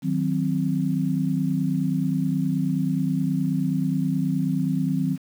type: chord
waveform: sine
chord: C diminished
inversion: first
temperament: equal with one note detuned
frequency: 155.56 / 185 / 260.7 Hz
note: Eb3 / Gb3 / C4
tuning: 0 / 0 / -6 cents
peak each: -25 dBFS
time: 0.02-5.18 s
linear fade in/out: 50 ms
effects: 8-bit